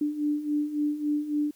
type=beating tone pair; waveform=sine; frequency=293.7 / 297.3 Hz; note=D4 / D4; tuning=0 / +21 cents; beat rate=3.6 Hz; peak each=-31 / -26 dBFS; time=0.01-1.51 s; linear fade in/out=5 ms; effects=white hiss -62 dBFS RMS until 1.55 s